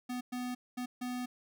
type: tone bursts at uneven times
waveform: square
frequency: 248.4 Hz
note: B3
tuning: 10 cents sharp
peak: -36 dBFS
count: 4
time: 0.09-0.21 / 0.32-0.55 / 0.77-0.86 / 1.01-1.26 s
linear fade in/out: 10 ms
effects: none